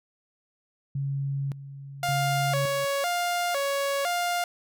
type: tone with tremolo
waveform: sine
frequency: 138.59 Hz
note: C#3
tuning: in tune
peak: -26 dBFS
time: 0.95-2.85 s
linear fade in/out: 5 ms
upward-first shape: square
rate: 0.88 Hz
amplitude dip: 75%
type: tone with vibrato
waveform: sawtooth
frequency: 626 Hz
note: D#5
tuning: 10 cents sharp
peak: -21 dBFS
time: 2.03-4.44 s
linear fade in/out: 2 ms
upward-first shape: square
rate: 0.99 Hz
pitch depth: 200 cents each way
effects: none